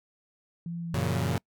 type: tone with vibrato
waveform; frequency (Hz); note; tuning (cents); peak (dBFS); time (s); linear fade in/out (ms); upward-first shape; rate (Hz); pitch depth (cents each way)
sine; 168.6; E3; +39; -32; 0.66-1.36; 2; sine; 2.5; 18
type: chord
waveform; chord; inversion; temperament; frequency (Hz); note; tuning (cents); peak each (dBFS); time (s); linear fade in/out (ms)
sawtooth; F# major; none; equal; 92.5 / 116.54 / 138.59; F#2 / A#2 / C#3; 0 / 0 / 0; -27; 0.94-1.38; 0
effects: noise-tail reverb RT60 0.1 s tail -26 dB re dry